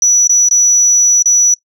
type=tone with dropouts; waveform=sine; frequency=5900 Hz; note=F#8; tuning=6 cents flat; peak=-5 dBFS; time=0.02-1.54 s; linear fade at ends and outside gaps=2 ms; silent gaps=0.273-0.294 / 0.487-0.51 / 1.224-1.257 s; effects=noise-tail reverb RT60 0.1 s tail -19 dB re dry + tanh soft clip ceiling -2 dBFS